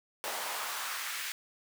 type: noise with high-pass filter sweep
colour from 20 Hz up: pink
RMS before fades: -37 dBFS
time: 0.24-1.32 s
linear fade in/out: 0 ms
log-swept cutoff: 610 to 2000 Hz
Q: 1.5
effects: none